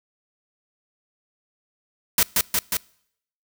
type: noise with echo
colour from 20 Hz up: white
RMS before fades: -17 dBFS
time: 2.18-2.23 s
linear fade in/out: 2 ms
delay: 180 ms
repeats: 3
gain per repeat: -2 dB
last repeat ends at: 2.77 s
effects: noise-tail reverb RT60 0.7 s tail -25 dB re dry